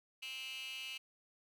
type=tone with high-pass filter; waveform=15% pulse; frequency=262.4 Hz; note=C4; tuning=5 cents sharp; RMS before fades=-45 dBFS; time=0.22-0.98 s; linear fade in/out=10 ms; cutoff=2800 Hz; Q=5.9; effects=none